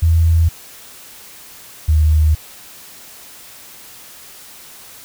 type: tone pair in turn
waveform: sine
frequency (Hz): 82.41 / 77.17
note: E2 / D#2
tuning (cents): 0 / -14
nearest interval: minor second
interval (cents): 114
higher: first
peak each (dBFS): -9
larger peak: neither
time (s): 0.02-0.49 / 1.88-2.35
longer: neither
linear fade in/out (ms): 10
effects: white hiss -39 dBFS RMS until 5.04 s